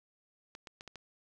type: clicks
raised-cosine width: 0.2 ms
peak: -29 dBFS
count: 5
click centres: 0.551 / 0.672 / 0.809 / 0.877 / 0.957 s
effects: none